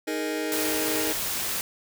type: chord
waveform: sawtooth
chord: D# suspended fourth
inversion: none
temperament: just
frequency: 311.1 / 414.8 / 466.7 Hz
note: D#4 / G#4 / A#4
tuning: 0 / -2 / +2 cents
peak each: -25 / -29 / -28 dBFS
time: 0.07-1.13 s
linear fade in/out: 10 ms
type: noise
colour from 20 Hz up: white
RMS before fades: -29 dBFS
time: 0.52-1.61 s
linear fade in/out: 0 ms
effects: none